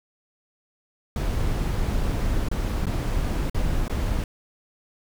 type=noise with dropouts; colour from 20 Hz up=brown; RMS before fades=-24 dBFS; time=1.16-4.24 s; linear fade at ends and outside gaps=2 ms; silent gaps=2.486-2.514 / 2.857-2.867 / 3.498-3.545 / 3.881-3.897 s; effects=none